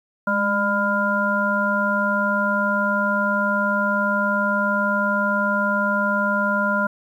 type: harmonic tone with a mistuned harmonic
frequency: 200.7 Hz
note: G3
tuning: 41 cents sharp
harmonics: 1 / 3 / 5 / 7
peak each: -24 / -25 / -25 / -21 dBFS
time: 0.27-6.87 s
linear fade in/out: 5 ms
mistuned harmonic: 1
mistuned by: +50 cents
effects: 9-bit